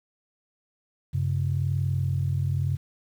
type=tone pair together; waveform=sine; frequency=95 / 135.89 Hz; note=F#2 / C#3; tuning=+46 / -34 cents; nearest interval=tritone; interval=620 cents; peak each=-25 dBFS; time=1.13-2.77 s; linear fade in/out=20 ms; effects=tanh soft clip ceiling -15 dBFS + 9-bit